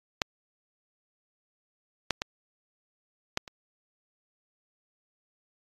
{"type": "clicks", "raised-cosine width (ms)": 0.2, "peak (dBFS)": [-7, -7, -12, -9, -25], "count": 5, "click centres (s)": [0.218, 2.107, 2.219, 3.374, 3.478], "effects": ["AAC 32 kbps"]}